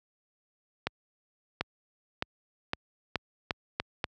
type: accelerating click train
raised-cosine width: 0.3 ms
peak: -12 dBFS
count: 8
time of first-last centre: 0.87-4.042 s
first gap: 740 ms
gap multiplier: 0.83
effects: high-pass 60 Hz 12 dB/octave